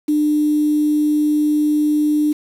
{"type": "tone with quantisation", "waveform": "sine", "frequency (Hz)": 300, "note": "D4", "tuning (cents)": 37, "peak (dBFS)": -13, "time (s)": [0.08, 2.33], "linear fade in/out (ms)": 10, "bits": 6, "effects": []}